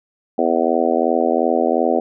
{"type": "harmonic tone", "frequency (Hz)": 82.8, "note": "E2", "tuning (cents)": 8, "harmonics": [3, 4, 5, 6, 7, 8, 9], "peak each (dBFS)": [-22, -22, -22, -22, -22, -22, -22], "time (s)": [0.38, 2], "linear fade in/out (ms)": 5, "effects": []}